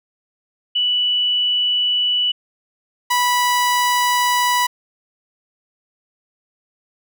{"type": "tone pair in turn", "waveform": ["sine", "sawtooth"], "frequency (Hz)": [2960, 982.9], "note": ["F#7", "B5"], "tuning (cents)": [0, -9], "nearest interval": "octave + perfect fifth", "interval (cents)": 1909, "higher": "first", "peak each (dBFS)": [-15, -11], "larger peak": "second", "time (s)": [[0.75, 2.32], [3.1, 4.67]], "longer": "neither", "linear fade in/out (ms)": 10, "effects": []}